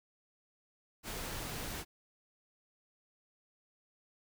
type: noise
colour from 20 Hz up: pink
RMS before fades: -41 dBFS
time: 1.03-1.85 s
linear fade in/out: 50 ms
effects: none